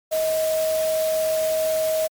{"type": "tone in noise", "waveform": "sine", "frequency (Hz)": 633, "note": "D#5", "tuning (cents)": 30, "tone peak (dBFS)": -19, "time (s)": [0.11, 2.08], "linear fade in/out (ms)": 20, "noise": "white", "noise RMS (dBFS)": -32, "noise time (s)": [0.11, 2.08], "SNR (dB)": 10, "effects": ["MP3 96 kbps"]}